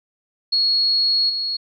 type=tone with level steps; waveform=sine; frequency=4326 Hz; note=C#8; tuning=43 cents flat; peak=-15 / -21 dBFS; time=0.52-1.57 s; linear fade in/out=10 ms; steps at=1.29 s; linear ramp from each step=10 ms; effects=none